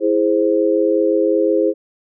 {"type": "chord", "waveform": "sine", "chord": "E augmented", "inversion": "none", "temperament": "equal", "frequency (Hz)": [329.6, 415.3, 523.3], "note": ["E4", "G#4", "B#4"], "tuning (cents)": [0, 0, 0], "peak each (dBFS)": -17, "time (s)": [0, 1.74], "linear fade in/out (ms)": 50, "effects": []}